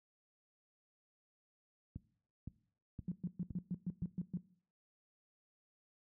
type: click train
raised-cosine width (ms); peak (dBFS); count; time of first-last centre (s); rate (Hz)
5; -31; 5; 1.96-4.022; 1.94
type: tone bursts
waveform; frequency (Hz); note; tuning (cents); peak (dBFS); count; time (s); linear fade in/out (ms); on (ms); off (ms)
sine; 178.6; F3; +39; -35; 9; 3.08-4.373; 2; 37; 120
effects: noise-tail reverb RT60 0.6 s tail -20 dB re dry + high-pass 60 Hz 12 dB/octave